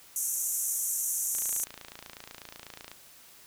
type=band-pass noise; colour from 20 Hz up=pink; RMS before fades=-31 dBFS; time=0.16-1.64 s; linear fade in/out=0 ms; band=6000 to 14000 Hz; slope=96 dB/octave
type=click train; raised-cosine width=0.2 ms; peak=-25 dBFS; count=45; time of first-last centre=1.35-2.916 s; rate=28.1 Hz
effects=white hiss -54 dBFS RMS until 3.46 s